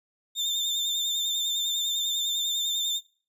35% pulse tone with vibrato, 3599 Hz, A7, 38 cents sharp, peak -24 dBFS, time 0.35-3.01 s, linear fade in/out 50 ms, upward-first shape triangle, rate 10 Hz, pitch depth 40 cents each way, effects noise-tail reverb RT60 0.4 s tail -22 dB re dry + resampled to 32000 Hz

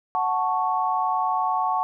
sine chord, F# minor, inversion none, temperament equal, 740 / 880 / 1108.7 Hz, F#5 / A5 / C#6, 0 / 0 / 0 cents, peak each -25 dBFS, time 0.15-1.83 s, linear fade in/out 0 ms, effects none

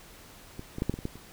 clicks, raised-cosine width 3 ms, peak -25 / -22 / -14 / -13 / -21 / -27 / -18 / -30 dBFS, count 8, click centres 0.594 / 0.784 / 0.821 / 0.896 / 0.94 / 0.989 / 1.054 / 1.156 s, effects pink hiss -51 dBFS RMS until 1.32 s

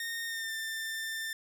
sawtooth tone with pitch glide, 1840 to 1788.7 Hz, A#6 to A6, -23 to +28 cents, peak -31 dBFS, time 0-1.33 s, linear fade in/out 2 ms, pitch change -49 cents, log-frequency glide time 0.27-0.52 s, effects 10-bit

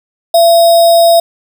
sine tone with sample-and-hold, 675 Hz, E5, 41 cents sharp, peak -3 dBFS, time 0.34-1.2 s, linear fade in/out 5 ms, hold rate 4410 Hz, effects none

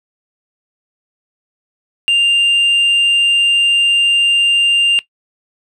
sine tone with tanh clipping, 2794 Hz, F7, in tune, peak -9 dBFS, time 2.08-4.99 s, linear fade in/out 0 ms, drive 1 dB, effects noise-tail reverb RT60 0.1 s tail -18 dB re dry

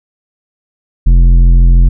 sine tone with tanh clipping, 43.17 Hz, F1, 19 cents flat, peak -4 dBFS, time 1.06-1.89 s, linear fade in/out 10 ms, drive 10 dB, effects none

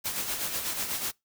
white noise with tremolo, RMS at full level -30 dBFS, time 0.04-1.12 s, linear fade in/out 20 ms, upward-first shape sine, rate 8.1 Hz, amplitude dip 50%, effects noise-tail reverb RT60 0.2 s tail -25 dB re dry

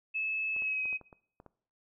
sine tone with pitch glide, 2600 to 2530 Hz, E7 to D#7, -24 to +28 cents, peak -30 dBFS, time 0.14-0.98 s, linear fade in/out 20 ms, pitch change -48 cents, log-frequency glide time 0.54-0.83 s
clicks, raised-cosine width 1 ms, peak -37 dBFS, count 8, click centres 0.564 / 0.622 / 0.856 / 0.928 / 1.013 / 1.128 / 1.401 / 1.463 s
effects noise-tail reverb RT60 0.6 s tail -21 dB re dry

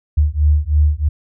sine beating tone pair, 73.42 / 76.52 Hz, D2 / D#2, 0 / -28 cents, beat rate 3.1 Hz, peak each -14 dBFS, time 0.17-1.09 s, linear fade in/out 10 ms, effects none

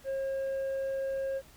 triangle tone with tanh clipping, 539 Hz, C#5, 49 cents flat, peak -31 dBFS, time 0.04-1.42 s, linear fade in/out 50 ms, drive 8 dB, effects added 60 Hz sine -60 dBFS peak until 1.56 s + pink hiss -57 dBFS RMS until 1.56 s

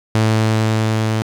sawtooth tone with level ramp, 110 Hz, A2, in tune, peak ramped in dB -8 to -12 dBFS, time 0.15-1.22 s, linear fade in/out 0 ms, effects low-pass 8000 Hz 12 dB/octave + 7-bit

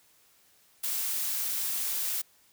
blue noise, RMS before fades -31 dBFS, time 0.83-2.22 s, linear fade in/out 10 ms, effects white hiss -63 dBFS RMS until 2.52 s

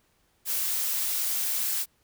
blue noise, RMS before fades -28 dBFS, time 0.45-1.86 s, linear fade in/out 50 ms, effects pink hiss -68 dBFS RMS until 2.03 s

